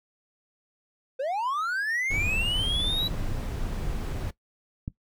triangle linear sweep, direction up, 498.2 to 3951 Hz, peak -24 dBFS, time 1.19-3.08 s, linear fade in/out 10 ms
brown noise, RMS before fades -30 dBFS, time 2.1-4.31 s, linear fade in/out 10 ms
click, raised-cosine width 5 ms, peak -19 dBFS, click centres 4.879 s
effects noise-tail reverb RT60 0.1 s tail -18 dB re dry

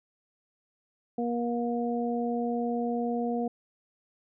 harmonic tone, 237.7 Hz, A#3, 34 cents sharp, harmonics 1 / 2 / 3, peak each -29 / -32 / -34 dBFS, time 1.18-3.48 s, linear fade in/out 5 ms, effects none

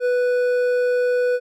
triangle tone with hard clipping, 493.9 Hz, B4, in tune, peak -18 dBFS, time 0-1.4 s, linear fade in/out 50 ms, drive 10 dB, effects none

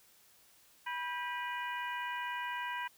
harmonic tone with a mistuned harmonic, 488.5 Hz, B4, 19 cents flat, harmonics 2 / 3 / 4 / 5 / 6, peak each -38 / -42 / -44 / -46 / -48 dBFS, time 0.86-2.88 s, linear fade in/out 10 ms, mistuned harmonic 3, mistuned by +140 cents, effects white hiss -64 dBFS RMS until 2.97 s

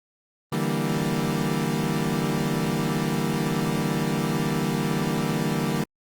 30% pulse chord, E half-diminished seventh, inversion third, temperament equal, 146.83 / 164.81 / 196 / 233.1 Hz, D3 / E3 / G3 / Bb3, 0 / 0 / 0 / 0 cents, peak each -26 dBFS, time 0.52-5.84 s, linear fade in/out 5 ms, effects Opus 24 kbps

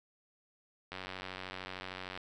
click train, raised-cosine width 0.3 ms, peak -25 dBFS, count 118, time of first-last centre 0.92-2.175 s, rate 93.2 Hz, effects none

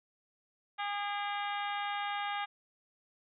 harmonic tone with a mistuned harmonic, 408 Hz, G#4, 31 cents flat, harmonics 2 / 3 / 4 / 5 / 6 / 7 / 8 / 9, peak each -36 / -40 / -42 / -44 / -46 / -47 / -48 / -49 dBFS, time 0.78-2.46 s, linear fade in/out 20 ms, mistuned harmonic 6, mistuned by -60 cents, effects none

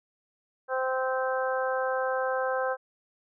harmonic tone, 260 Hz, C4, 11 cents flat, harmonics 2 / 3 / 4 / 5 / 6, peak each -28 / -33 / -35 / -36 / -34 dBFS, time 0.68-2.77 s, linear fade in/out 50 ms, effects none

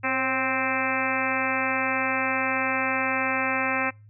harmonic tone with a mistuned harmonic, 261.6 Hz, C4, in tune, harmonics 1 / 2 / 3 / 4 / 5 / 6 / 7 / 8 / 9 / 10, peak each -32 / -32 / -32 / -32 / -32 / -32 / -32 / -32 / -32 / -32 dBFS, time 0.03-3.91 s, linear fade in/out 20 ms, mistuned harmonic 2, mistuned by +41 cents, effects noise-tail reverb RT60 0.3 s tail -26 dB re dry + added 105 Hz sine -47 dBFS peak until 4.09 s

